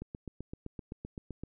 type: click train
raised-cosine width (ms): 3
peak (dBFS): -27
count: 12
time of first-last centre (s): 0.02-1.436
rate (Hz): 7.77
effects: none